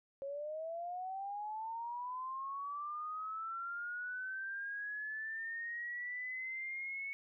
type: linear sweep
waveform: sine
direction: up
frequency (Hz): 544 to 2217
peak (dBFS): -39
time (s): 0.22-7.13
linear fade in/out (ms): 0
effects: none